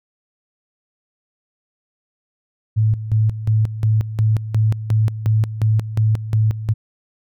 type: tone with tremolo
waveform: sine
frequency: 109.1 Hz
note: A2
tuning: 14 cents flat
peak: -12 dBFS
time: 2.76-6.74 s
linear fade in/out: 20 ms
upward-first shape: square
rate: 2.8 Hz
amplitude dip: 75%
effects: none